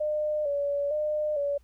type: tone with vibrato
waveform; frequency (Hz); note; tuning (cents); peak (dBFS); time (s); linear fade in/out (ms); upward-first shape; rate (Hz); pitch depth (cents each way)
sine; 587.3; D5; 0; -25; 0-1.58; 10; square; 1.1; 51
effects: added 60 Hz sine -57 dBFS peak until 1.63 s + pink hiss -70 dBFS RMS until 1.63 s